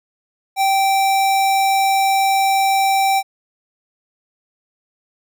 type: tone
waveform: square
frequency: 779 Hz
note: G5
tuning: 11 cents flat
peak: -14 dBFS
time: 0.56-3.23 s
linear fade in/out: 50 ms
effects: none